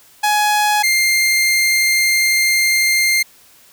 sawtooth tone pair in turn, 839 / 2106 Hz, G#5 / C7, +17 / +11 cents, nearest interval octave + major third, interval 1594 cents, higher second, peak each -9 dBFS, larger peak neither, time 0.23-0.83 / 0.83-3.23 s, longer second, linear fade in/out 10 ms, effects white hiss -48 dBFS RMS until 3.72 s

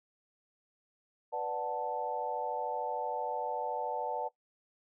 sine chord, B minor seventh, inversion none, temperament equal, 493.9 / 587.3 / 740 / 880 Hz, B4 / D5 / F#5 / A5, 0 / 0 / 0 / 0 cents, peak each -39 / -39 / -38 / -36 dBFS, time 1.32-4.29 s, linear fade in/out 20 ms, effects noise-tail reverb RT60 0.1 s tail -18 dB re dry

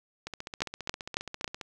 two click trains, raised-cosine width 0.2 ms, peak -10 / -20 dBFS, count 4 / 21, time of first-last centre 0.62-1.444 / 0.27-1.612 s, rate 3.64 / 14.9 Hz, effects none

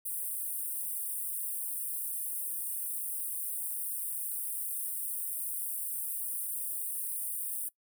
pink high-pass noise, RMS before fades -36 dBFS, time 0.05-7.69 s, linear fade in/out 10 ms, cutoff 8700 Hz, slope 96 dB/octave, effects noise-tail reverb RT60 0.1 s tail -20 dB re dry

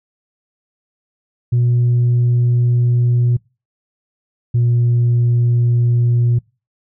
sine tone pair in turn, 121.2 / 119.81 Hz, B2 / A#2, -32 / +48 cents, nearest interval unison, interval 20 cents, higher first, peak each -9 dBFS, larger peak neither, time 1.52-3.37 / 4.54-6.39 s, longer neither, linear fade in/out 10 ms, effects noise-tail reverb RT60 0.3 s tail -25 dB re dry + tanh soft clip ceiling -9 dBFS

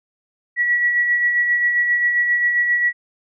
sine tone with tremolo, 1933 Hz, B6, 38 cents flat, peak -13 dBFS, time 0.56-2.93 s, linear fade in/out 50 ms, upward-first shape sine, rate 7.5 Hz, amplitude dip 40%, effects none

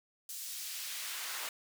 pink noise with high-pass filter sweep, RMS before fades -41 dBFS, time 0.29-1.49 s, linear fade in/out 2 ms, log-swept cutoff 6300 to 980 Hz, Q 0.71, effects none

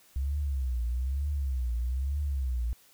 sine tone with vibrato, 65.41 Hz, C2, in tune, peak -27 dBFS, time 0.16-2.73 s, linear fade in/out 0 ms, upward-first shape triangle, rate 1.1 Hz, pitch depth 210 cents each way, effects white hiss -60 dBFS RMS until 2.93 s

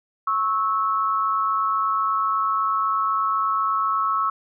sine tone pair together, 1100 / 1308.1 Hz, C#6 / E6, -14 / -14 cents, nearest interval minor third, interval 300 cents, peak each -22 dBFS, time 0.27-4.3 s, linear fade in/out 5 ms, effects none

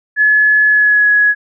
sine tone with pitch glide, 1707 to 1678.6 Hz, G#6 to G#6, +47 to +18 cents, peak -7 dBFS, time 0.16-1.35 s, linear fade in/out 50 ms, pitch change -29 cents, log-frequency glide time 0.67-1.1 s, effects none

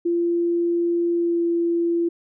sine tone with pitch glide, 343 to 340 Hz, F4 to F4, -31 to -46 cents, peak -18 dBFS, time 0.05-2.09 s, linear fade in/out 10 ms, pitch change -15 cents, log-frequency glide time 1.13-1.43 s, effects none

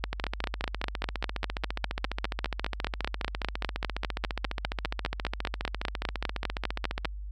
two click trains, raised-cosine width 0.3 ms, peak -14 / -11 dBFS, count 102 / 36, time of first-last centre 0.13-7.048 / 0.04-7.054 s, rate 14.6 / 4.99 Hz, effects added 50 Hz sine -35 dBFS peak until 7.31 s + MP3 96 kbps

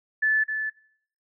sine tone with echo, 1741 Hz, A6, 19 cents flat, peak -19 dBFS, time 0.22-0.44 s, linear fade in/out 10 ms, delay 260 ms, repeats 1, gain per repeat -7 dB, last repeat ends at 0.7 s, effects noise-tail reverb RT60 0.6 s tail -19 dB re dry

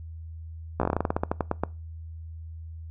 slowing click train, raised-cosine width 1 ms, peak -10 dBFS, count 17, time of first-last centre 0.8-1.636 s, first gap 15 ms, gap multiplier 1.15, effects noise-tail reverb RT60 0.3 s tail -22 dB re dry + added 81 Hz sine -37 dBFS peak until 2.9 s

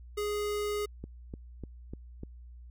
square tone, 415.3 Hz, G#4, in tune, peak -31 dBFS, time 0.17-0.86 s, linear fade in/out 10 ms
click train, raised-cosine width 3 ms, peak -27 dBFS, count 5, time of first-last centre 1.04-2.234 s, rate 3.35 Hz
effects added 60 Hz sine -46 dBFS peak until 2.7 s

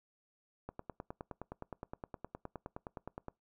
click train, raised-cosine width 1 ms, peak -28 dBFS, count 26, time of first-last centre 0.69-3.283 s, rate 9.64 Hz, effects noise-tail reverb RT60 0.2 s tail -24 dB re dry

